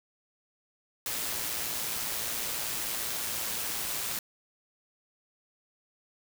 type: noise with amplitude modulation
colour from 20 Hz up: white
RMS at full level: -32 dBFS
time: 1.06-4.19 s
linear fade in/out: 2 ms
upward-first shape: sine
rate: 114 Hz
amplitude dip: 30%
effects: none